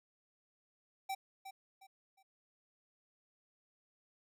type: tone with echo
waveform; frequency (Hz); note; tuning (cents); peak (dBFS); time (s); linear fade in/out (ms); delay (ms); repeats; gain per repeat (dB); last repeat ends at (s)
square; 774; G5; -22; -37; 1.09-1.15; 10; 360; 3; -10; 2.23
effects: none